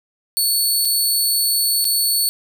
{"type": "tone with dropouts", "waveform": "15% pulse", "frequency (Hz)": 4435, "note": "C#8", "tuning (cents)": 0, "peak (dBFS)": -9, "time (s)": [0.37, 2.29], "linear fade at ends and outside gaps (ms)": 0, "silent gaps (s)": [[0.85, 0.854], [1.844, 1.852]], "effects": []}